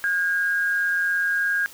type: tone pair together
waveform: sine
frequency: 1446.8 / 1624 Hz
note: F#6 / G#6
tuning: -39 / -39 cents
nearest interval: major second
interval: 200 cents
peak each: -30 / -20 dBFS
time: 0.04-1.66 s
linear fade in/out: 0 ms
effects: white hiss -45 dBFS RMS until 1.73 s